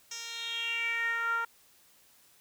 10% pulse tone with band-pass filter sweep, 462.8 Hz, A#4, 13 cents flat, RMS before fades -33 dBFS, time 0.11-1.45 s, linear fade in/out 5 ms, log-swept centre 5500 to 1200 Hz, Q 5.5, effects white hiss -62 dBFS RMS until 2.4 s

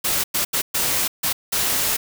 white noise bursts at uneven times, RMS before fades -21 dBFS, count 6, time 0.04-0.24 / 0.34-0.45 / 0.53-0.62 / 0.74-1.08 / 1.23-1.33 / 1.52-1.97 s, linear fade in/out 10 ms, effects none

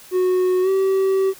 triangle tone with pitch glide, 367.1 to 384.5 Hz, F#4 to G4, -14 to -33 cents, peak -13 dBFS, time 0.11-1.34 s, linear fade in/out 50 ms, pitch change +81 cents, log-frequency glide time 0.62-0.69 s, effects white hiss -44 dBFS RMS until 1.39 s

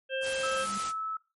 harmonic tone, 530 Hz, C5, 22 cents sharp, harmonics 1 / 3 / 5 / 6, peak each -31 / -36 / -38 / -39 dBFS, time 0.09-0.67 s, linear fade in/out 50 ms
white noise, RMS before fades -37 dBFS, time 0.21-0.93 s, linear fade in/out 50 ms
sine tone with exponential growth, 199.7 Hz, G3, 32 cents sharp, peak -36 dBFS, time 0.27-0.78 s, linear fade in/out 2 ms, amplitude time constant 110 ms
sine tone, 1304 Hz, E6, 19 cents flat, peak -31 dBFS, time 0.43-1.17 s, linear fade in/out 5 ms
effects noise-tail reverb RT60 0.3 s tail -21 dB re dry + MP3 48 kbps

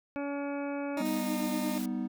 harmonic tone, 283.5 Hz, C#4, 39 cents sharp, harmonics 1 / 2 / 3 / 4 / 5 / 6 / 8 / 9, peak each -34 / -37 / -43 / -49 / -46 / -52 / -49 / -51 dBFS, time 0.16-1.02 s, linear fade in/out 0 ms
20% pulse tone with pitch glide, 310.5 to 304.8 Hz, D#4 to D#4, -3 to -36 cents, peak -29 dBFS, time 0.97-1.78 s, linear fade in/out 2 ms, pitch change -33 cents, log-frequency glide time 1.18-1.35 s
triangle chord, G augmented, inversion none, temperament equal with one note detuned, 196 / 246.9 / 313.5 Hz, G3 / B3 / D#4, 0 / 0 / +13 cents, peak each -34 / -31 / -36 dBFS, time 0.99-2.08 s, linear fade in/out 20 ms
white noise, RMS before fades -44 dBFS, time 1.05-1.86 s, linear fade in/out 5 ms
effects none

